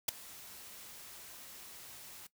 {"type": "noise with ADSR envelope", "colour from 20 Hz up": "white", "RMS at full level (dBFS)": -27, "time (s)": [0.08, 2.27], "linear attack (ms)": 9, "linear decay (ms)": 4, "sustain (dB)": -24, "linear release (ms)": 5, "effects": ["noise-tail reverb RT60 0.1 s tail -18 dB re dry"]}